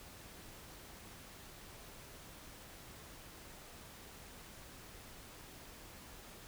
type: silence
effects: pink hiss -54 dBFS RMS until 6.47 s